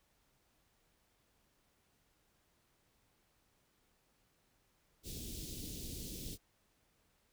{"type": "band-stop noise", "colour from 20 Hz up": "pink", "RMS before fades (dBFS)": -45, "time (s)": [5.03, 6.38], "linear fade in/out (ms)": 50, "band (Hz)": [400, 3400], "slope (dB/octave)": 24, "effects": ["pink hiss -75 dBFS RMS until 7.32 s"]}